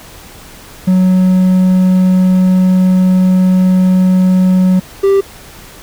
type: tone pair in turn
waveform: triangle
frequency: 185 / 392.9 Hz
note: F#3 / G4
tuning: 0 / +4 cents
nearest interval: octave + minor second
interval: 1304 cents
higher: second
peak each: -4 dBFS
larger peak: neither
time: 0.87-4.8 / 5.03-5.21 s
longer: first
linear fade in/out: 10 ms
effects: pink hiss -35 dBFS RMS until 5.82 s